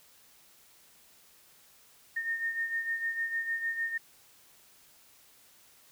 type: beating tone pair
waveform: sine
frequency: 1830 / 1836.6 Hz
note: A#6 / A#6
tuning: -32 / -26 cents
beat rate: 6.6 Hz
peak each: -31 / -38 dBFS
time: 2.16-3.98 s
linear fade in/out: 10 ms
effects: white hiss -60 dBFS RMS until 5.91 s